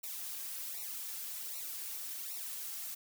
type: noise with flanger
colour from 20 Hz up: blue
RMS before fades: -42 dBFS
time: 0.03-2.95 s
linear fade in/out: 10 ms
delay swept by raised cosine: 0.61 to 4.11 ms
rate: 1.3 Hz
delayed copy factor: -1
effects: none